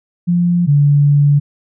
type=tone pair in turn; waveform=sine; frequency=174.61 / 144.18 Hz; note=F3 / D3; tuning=0 / -32 cents; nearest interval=minor third; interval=332 cents; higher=first; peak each=-10 / -7 dBFS; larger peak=second; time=0.27-0.67 / 0.67-1.4 s; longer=second; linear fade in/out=20 ms; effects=none